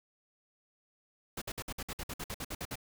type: noise bursts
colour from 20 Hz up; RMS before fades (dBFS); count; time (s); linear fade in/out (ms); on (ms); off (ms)
pink; -39; 14; 1.37-2.756; 5; 47; 56
effects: none